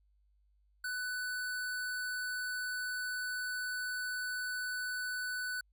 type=tone; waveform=square; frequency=1494 Hz; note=F#6; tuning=16 cents sharp; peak=-36 dBFS; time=0.84-5.61 s; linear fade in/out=5 ms; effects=added 50 Hz sine -67 dBFS peak until 5.72 s